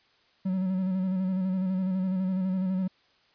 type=tone with vibrato; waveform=triangle; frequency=187.2 Hz; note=F#3; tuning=20 cents sharp; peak=-23 dBFS; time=0.45-2.88 s; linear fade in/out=10 ms; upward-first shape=square; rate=12 Hz; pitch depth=31 cents each way; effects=white hiss -64 dBFS RMS until 3.34 s + resampled to 11025 Hz